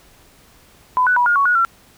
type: tone with pitch steps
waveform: sine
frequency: 1005 / 1485 / 974 / 1425 / 1116 / 1454 / 1357 Hz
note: B5 / F#6 / B5 / F6 / C#6 / F#6 / E6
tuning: +30 / +6 / -24 / +34 / +11 / -31 / +50 cents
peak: -12 dBFS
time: 0.97-1.649 s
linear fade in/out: 0 ms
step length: 97 ms
effects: pink hiss -50 dBFS RMS until 1.97 s